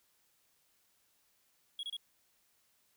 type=tone bursts; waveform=triangle; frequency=3322 Hz; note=G#7; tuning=in tune; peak=-36 dBFS; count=3; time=1.79-1.967 s; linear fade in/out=2 ms; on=41 ms; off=27 ms; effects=white hiss -73 dBFS RMS until 2.96 s